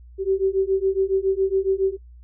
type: beating tone pair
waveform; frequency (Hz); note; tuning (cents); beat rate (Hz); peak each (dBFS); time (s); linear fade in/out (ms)
sine; 381.4 / 388.6; G4 / G4; -47 / -15; 7.2; -21; 0.18-1.97; 50
effects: noise-tail reverb RT60 0.1 s tail -18 dB re dry + added 60 Hz sine -42 dBFS peak until 2.23 s